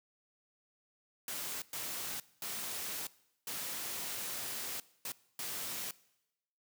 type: noise bursts at uneven times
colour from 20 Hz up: white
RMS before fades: -40 dBFS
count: 6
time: 1.28-1.62 / 1.73-2.2 / 2.42-3.07 / 3.47-4.8 / 5.05-5.12 / 5.39-5.91 s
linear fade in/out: 2 ms
effects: noise-tail reverb RT60 0.9 s tail -21 dB re dry + high-pass 100 Hz 12 dB/octave